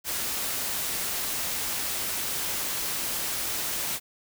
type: noise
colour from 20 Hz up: white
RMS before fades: -30 dBFS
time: 0.04-4 s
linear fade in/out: 50 ms
effects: none